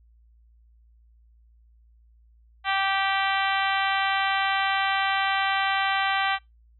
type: harmonic tone with a mistuned harmonic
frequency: 389.7 Hz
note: G4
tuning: 10 cents flat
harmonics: 2 / 3 / 4 / 5 / 6 / 7 / 8 / 9 / 10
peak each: -26 / -29 / -29 / -30 / -33 / -35 / -33 / -38 / -39 dBFS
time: 2.64-6.39 s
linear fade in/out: 50 ms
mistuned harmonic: 10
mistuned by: +16 cents
effects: noise-tail reverb RT60 0.2 s tail -26 dB re dry + added 57 Hz sine -54 dBFS peak until 6.79 s